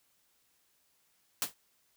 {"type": "noise with exponential decay", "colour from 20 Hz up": "white", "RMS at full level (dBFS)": -27, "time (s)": [1.42, 1.54], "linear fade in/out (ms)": 1, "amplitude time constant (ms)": 25, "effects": ["white hiss -72 dBFS RMS until 1.96 s"]}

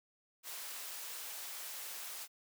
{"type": "high-pass noise", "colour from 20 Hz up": "white", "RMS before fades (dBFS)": -45, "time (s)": [0.43, 2.28], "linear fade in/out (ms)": 50, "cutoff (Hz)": 570, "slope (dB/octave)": 12, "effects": []}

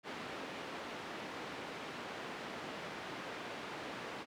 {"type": "band-pass noise", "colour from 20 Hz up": "pink", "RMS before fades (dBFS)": -45, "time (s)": [0.03, 4.26], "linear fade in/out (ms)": 50, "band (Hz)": [250, 3000], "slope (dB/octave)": 12, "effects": []}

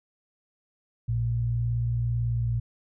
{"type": "tone pair together", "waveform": "sine", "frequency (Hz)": [58.44, 116.54], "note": ["A#1", "A#2"], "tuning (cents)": [5, 0], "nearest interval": "octave", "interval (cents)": 1195, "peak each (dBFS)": [-32, -24], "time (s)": [1.08, 2.6], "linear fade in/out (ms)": 10, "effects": []}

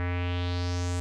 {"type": "tone with low-pass filter sweep", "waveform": "square", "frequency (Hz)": 88.5, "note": "F2", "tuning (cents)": 23, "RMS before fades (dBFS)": -29, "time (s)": [0, 1], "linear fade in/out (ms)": 0, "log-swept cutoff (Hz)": [1900, 8200], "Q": 3, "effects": []}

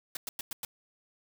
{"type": "noise bursts", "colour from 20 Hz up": "white", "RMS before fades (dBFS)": -37, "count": 5, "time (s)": [0.15, 0.65], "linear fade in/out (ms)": 2, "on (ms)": 20, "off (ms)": 100, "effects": []}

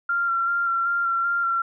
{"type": "tone with vibrato", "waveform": "sine", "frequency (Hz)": 1377, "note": "F6", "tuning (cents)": -25, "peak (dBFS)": -20, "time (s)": [0.09, 1.62], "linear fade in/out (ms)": 5, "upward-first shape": "square", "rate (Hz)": 2.6, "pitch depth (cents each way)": 17, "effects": []}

